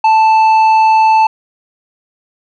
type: tone with tanh clipping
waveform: sine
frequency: 880 Hz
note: A5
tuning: in tune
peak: -7 dBFS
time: 0.04-1.27 s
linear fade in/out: 5 ms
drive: 7 dB
effects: none